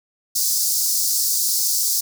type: high-pass noise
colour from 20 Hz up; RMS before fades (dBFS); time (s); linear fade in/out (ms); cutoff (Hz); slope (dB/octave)
pink; -20; 0.35-2.01; 10; 4700; 48
effects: none